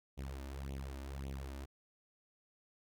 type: tone with flanger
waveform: sawtooth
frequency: 67.9 Hz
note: C#2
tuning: 35 cents flat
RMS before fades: -44 dBFS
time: 0.17-1.66 s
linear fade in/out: 20 ms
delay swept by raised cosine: 0.3 to 3.4 ms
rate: 1.8 Hz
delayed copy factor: +0.8
effects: none